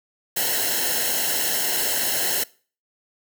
white noise with comb filter, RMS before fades -23 dBFS, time 0.36-2.44 s, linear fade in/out 10 ms, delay 0.84 ms, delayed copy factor -0.8, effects noise-tail reverb RT60 0.4 s tail -22 dB re dry

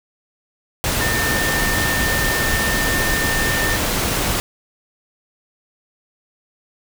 sine tone in noise, 1800 Hz, A6, 39 cents sharp, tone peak -21 dBFS, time 1.01-3.76 s, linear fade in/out 0 ms, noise pink, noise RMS -20 dBFS, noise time 0.84-4.4 s, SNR -4 dB, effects none

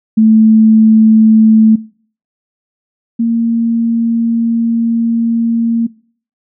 sine tone pair in turn, 219.7 / 230.6 Hz, A3 / A#3, -2 / -19 cents, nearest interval minor second, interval 83 cents, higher second, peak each -4 / -9 dBFS, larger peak first, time 0.17-1.76 / 3.19-5.87 s, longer second, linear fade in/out 10 ms, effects noise-tail reverb RT60 0.5 s tail -22 dB re dry

